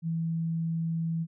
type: tone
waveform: sine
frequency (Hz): 164.4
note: E3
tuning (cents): -4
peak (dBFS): -27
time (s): 0.02-1.27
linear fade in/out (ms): 50
effects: none